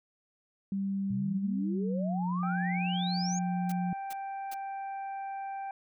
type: tone with pitch glide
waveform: sine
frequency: 196 to 178.7 Hz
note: G3 to F3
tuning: 0 to +40 cents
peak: -29 dBFS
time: 0.72-3.93 s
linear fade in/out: 2 ms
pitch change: -160 cents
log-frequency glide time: 1.67-2.26 s
type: exponential sweep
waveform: sine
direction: up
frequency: 113.1 to 6810 Hz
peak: -35 dBFS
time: 1.1-3.39 s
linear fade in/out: 5 ms
type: harmonic tone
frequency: 784 Hz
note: G5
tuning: in tune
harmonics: 1 / 2 / 3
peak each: -35 / -50 / -54 dBFS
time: 2.43-5.71 s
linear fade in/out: 2 ms
type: noise bursts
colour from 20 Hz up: white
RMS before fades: -45 dBFS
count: 3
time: 3.69-4.543 s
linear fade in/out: 5 ms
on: 31 ms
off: 380 ms
effects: none